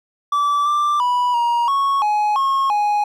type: tone with pitch steps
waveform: triangle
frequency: 1158 / 1179 / 982 / 947 / 1105 / 840 / 1086 / 831 Hz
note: D6 / D6 / B5 / A#5 / C#6 / G#5 / C#6 / G#5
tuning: -25 / +6 / -10 / +27 / -6 / +19 / -36 / +1 cents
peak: -13 dBFS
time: 0.32-3.04 s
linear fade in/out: 5 ms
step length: 340 ms
effects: none